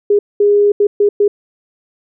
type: tone bursts at uneven times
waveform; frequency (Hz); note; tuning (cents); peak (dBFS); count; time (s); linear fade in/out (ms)
sine; 410; G#4; -22; -7; 5; 0.1-0.19 / 0.4-0.72 / 0.8-0.87 / 1-1.09 / 1.2-1.28; 5
effects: none

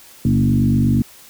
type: tone with frequency modulation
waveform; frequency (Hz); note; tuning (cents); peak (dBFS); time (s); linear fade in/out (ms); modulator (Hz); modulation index
sine; 178.2; F3; +35; -12; 0.25-1.02; 2; 48.6; 2
effects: white hiss -44 dBFS RMS until 1.29 s

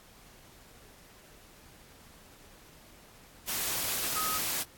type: tone in noise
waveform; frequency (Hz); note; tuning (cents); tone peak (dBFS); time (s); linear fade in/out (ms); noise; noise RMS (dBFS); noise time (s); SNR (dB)
sine; 1266; D#6; +30; -32; 4.15-4.39; 20; white; -32; 3.47-4.64; -3
effects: pink hiss -56 dBFS RMS until 4.77 s + AAC 64 kbps

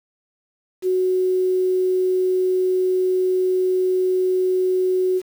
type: tone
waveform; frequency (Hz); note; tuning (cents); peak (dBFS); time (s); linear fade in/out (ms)
sine; 370; F#4; 0; -16; 0.82-5.22; 50
effects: 7-bit

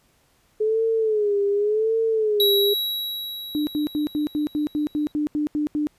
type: tone with vibrato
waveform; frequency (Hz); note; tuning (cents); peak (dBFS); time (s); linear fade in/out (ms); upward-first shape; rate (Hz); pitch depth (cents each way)
sine; 425.7; G#4; +43; -18; 0.6-2.74; 10; sine; 0.89; 100
type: tone with exponential decay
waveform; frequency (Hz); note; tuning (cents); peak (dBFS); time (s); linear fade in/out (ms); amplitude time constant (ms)
square; 3876; B7; -33; -17; 2.4-5.12; 1; 590
type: tone bursts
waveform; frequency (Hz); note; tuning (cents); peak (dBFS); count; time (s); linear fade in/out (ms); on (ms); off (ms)
sine; 298.7; D4; +29; -20; 12; 3.55-5.87; 0; 120; 80
effects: pink hiss -62 dBFS RMS until 5.98 s + resampled to 32000 Hz

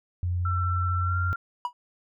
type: tone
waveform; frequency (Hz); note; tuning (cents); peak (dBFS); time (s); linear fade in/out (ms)
sine; 88.8; F2; +29; -24; 0.23-1.33; 0
type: tone with pitch glide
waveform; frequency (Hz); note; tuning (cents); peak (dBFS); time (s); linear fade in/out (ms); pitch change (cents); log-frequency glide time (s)
sine; 1342 to 1382.9; E6 to F6; +31 to -17; -28; 0.45-1.36; 5; +52; 1.01-1.17
type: tone with exponential decay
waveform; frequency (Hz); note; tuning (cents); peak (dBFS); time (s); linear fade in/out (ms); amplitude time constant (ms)
triangle; 973; B5; -26; -20; 1.65-1.73; 1; 17
effects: none

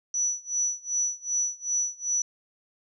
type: tone with tremolo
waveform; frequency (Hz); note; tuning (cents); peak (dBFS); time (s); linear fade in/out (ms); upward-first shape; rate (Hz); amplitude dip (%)
sine; 5920; F#8; 0; -22; 0.14-2.22; 2; sine; 2.6; 95
effects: none

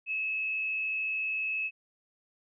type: tone with frequency modulation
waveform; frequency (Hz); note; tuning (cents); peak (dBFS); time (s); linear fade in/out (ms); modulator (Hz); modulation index
sine; 2587; E7; -33; -29; 0.06-1.71; 50; 135; 0.24
effects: none

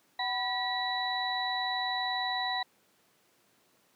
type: tone cluster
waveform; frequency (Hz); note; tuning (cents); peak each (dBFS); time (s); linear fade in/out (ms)
sine; 752 / 990 / 1931 / 3933; F#5 / B5 / B6 / B7; +28 / +4 / -39 / -8; -34 / -37 / -35 / -34; 0.19-2.63; 5
effects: pink hiss -67 dBFS RMS until 3.95 s + high-pass 200 Hz 12 dB/octave

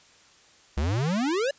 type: exponential sweep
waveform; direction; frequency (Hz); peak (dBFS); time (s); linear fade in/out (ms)
square; up; 65.41 to 587.3; -24; 0.77-1.51; 5
effects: white hiss -56 dBFS RMS until 1.58 s + resampled to 16000 Hz

